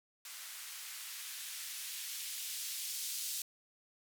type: noise with band-pass filter sweep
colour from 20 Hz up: violet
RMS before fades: -43 dBFS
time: 0.25-3.42 s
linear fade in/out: 2 ms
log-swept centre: 1300 to 4100 Hz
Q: 0.85
effects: none